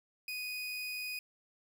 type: tone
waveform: 30% pulse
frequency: 2488 Hz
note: D#7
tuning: 1 cent flat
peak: -35 dBFS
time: 0.28-1.19 s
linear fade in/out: 2 ms
effects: none